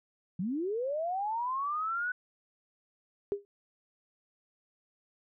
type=linear sweep; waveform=sine; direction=up; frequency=164.81 to 1500 Hz; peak=-30 dBFS; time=0.39-2.12 s; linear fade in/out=5 ms
type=tone with exponential decay; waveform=sine; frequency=404 Hz; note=G#4; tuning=48 cents flat; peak=-24 dBFS; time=3.32-3.45 s; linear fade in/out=0 ms; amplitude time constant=27 ms
effects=none